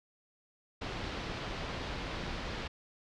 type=low-pass noise; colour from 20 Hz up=pink; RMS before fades=-39 dBFS; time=0.81-2.68 s; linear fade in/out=10 ms; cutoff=4600 Hz; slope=24 dB/octave; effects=none